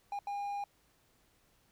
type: tone bursts at uneven times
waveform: triangle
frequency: 810 Hz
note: G#5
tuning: 43 cents flat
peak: -33 dBFS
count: 2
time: 0.12-0.19 / 0.27-0.64 s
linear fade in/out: 2 ms
effects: pink hiss -70 dBFS RMS until 1.71 s